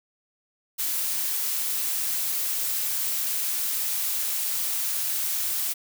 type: noise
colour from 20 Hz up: blue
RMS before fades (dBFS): -27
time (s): 0.78-5.74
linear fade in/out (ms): 20
effects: none